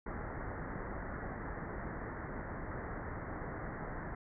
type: low-pass noise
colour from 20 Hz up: pink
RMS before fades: -42 dBFS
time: 0.06-4.15 s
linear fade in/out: 5 ms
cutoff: 2000 Hz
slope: 96 dB/octave
effects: none